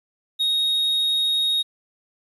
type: tone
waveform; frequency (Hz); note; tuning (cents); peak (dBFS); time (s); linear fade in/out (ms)
triangle; 3748; A#7; +9; -17; 0.39-1.63; 20
effects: resampled to 32000 Hz + 9-bit